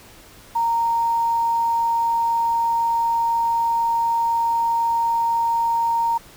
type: tone with quantisation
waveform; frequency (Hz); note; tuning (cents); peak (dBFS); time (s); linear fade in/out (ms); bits
sine; 926; A#5; -12; -17; 0.55-6.18; 10; 7
effects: pink hiss -46 dBFS RMS until 6.36 s